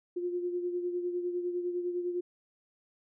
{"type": "beating tone pair", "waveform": "sine", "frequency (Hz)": [353.1, 363], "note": ["F4", "F#4"], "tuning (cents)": [19, -33], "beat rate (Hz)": 9.9, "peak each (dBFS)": [-31, -40], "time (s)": [0.16, 2.21], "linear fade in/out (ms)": 10, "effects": []}